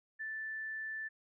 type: tone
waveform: sine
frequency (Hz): 1760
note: A6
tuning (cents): 0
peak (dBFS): -38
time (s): 0.19-1.09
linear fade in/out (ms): 20
effects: none